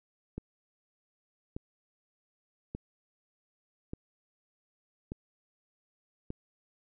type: click train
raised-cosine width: 3 ms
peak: -24 dBFS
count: 6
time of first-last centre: 0.38-6.304 s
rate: 0.844 Hz
effects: none